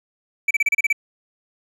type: tone bursts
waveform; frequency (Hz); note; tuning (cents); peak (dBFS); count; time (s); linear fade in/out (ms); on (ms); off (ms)
triangle; 2310; D7; -29; -13; 8; 0.48-0.928; 5; 28; 32
effects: none